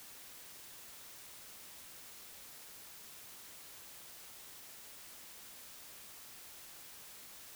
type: silence
effects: white hiss -53 dBFS RMS until 7.55 s